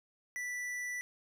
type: tone with tanh clipping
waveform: sine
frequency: 1971 Hz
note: B6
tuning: 4 cents flat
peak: -38 dBFS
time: 0.36-1.01 s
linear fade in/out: 0 ms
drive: 14 dB
effects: none